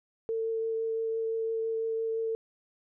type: tone with vibrato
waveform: sine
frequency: 449.5 Hz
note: A4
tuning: 37 cents sharp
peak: -28 dBFS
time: 0.29-2.35 s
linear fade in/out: 0 ms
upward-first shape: triangle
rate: 5.9 Hz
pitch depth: 11 cents each way
effects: none